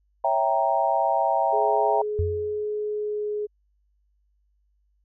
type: chord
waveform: sine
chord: C# diminished seventh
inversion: none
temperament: equal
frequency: 554.4 / 659.3 / 784 / 932.3 Hz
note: C#5 / E5 / G5 / Bb5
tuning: 0 / 0 / 0 / 0 cents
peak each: -28 / -24 / -24 / -25 dBFS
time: 0.24-2.02 s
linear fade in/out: 5 ms
type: tone with pitch glide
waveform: sine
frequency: 421.3 to 418.9 Hz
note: G#4 to G#4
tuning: +25 to +15 cents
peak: -25 dBFS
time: 1.52-3.47 s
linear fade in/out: 20 ms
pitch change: -10 cents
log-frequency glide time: 2.88-3.28 s
type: tone with exponential decay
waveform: sine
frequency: 87.31 Hz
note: F2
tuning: in tune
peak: -19 dBFS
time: 2.19-2.65 s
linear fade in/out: 0 ms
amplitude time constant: 100 ms
effects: added 50 Hz sine -64 dBFS peak until 5.04 s